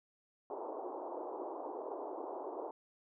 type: band-pass noise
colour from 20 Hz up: pink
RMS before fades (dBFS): -43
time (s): 0.5-2.71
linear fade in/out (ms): 2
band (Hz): 320 to 1000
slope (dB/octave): 48
effects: none